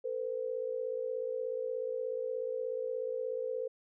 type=tone pair together; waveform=sine; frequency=452.1 / 508.8 Hz; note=A4 / C5; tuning=+47 / -48 cents; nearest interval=major second; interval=205 cents; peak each=-37 / -35 dBFS; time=0.04-3.68 s; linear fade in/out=10 ms; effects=none